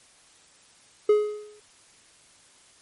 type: tone with exponential decay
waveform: triangle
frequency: 420.5 Hz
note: G#4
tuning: 22 cents sharp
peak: -11 dBFS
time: 1.09-1.6 s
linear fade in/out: 5 ms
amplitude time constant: 110 ms
effects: white hiss -56 dBFS RMS until 2.81 s + MP3 48 kbps